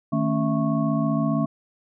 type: tone cluster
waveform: sine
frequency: 155 / 221.5 / 276.6 / 661 / 1101 Hz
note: D#3 / A3 / C#4 / E5 / C#6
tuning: -6 / +12 / -4 / +5 / -12 cents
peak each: -25 / -24 / -25 / -30 / -32 dBFS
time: 0.12-1.46 s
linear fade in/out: 10 ms
effects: none